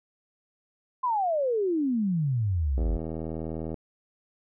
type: exponential sweep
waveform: sine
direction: down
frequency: 1046.5 to 45.74 Hz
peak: -23 dBFS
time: 1.03-2.97 s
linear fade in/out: 10 ms
type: click train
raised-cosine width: 2 ms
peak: -21 dBFS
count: 78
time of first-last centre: 2.78-3.742 s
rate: 80 Hz
effects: none